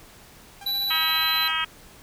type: tone with tremolo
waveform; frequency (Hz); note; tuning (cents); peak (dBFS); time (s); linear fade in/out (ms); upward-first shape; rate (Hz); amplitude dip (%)
sawtooth; 798; G5; +31; -34; 0.61-1.53; 2; triangle; 15; 85
type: tone with pitch glide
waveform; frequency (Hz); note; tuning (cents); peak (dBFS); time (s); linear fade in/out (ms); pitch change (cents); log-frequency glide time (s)
square; 3951 to 3997; B7 to B7; 0 to +20; -24; 0.66-1.48; 5; +20; 1-1.3
type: harmonic tone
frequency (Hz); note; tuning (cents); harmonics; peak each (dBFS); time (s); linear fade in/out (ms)
320; D#4; +49; 3 / 4 / 5 / 6 / 7 / 8 / 9 / 10; -34 / -29 / -32 / -33 / -34 / -31 / -32 / -28; 0.9-1.65; 10
effects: pink hiss -49 dBFS RMS until 2.02 s